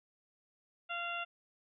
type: harmonic tone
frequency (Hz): 691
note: F5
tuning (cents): -19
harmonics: 1 / 2 / 3 / 4 / 5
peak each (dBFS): -43 / -40 / -49 / -40 / -49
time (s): 0.89-1.25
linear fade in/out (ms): 20
effects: none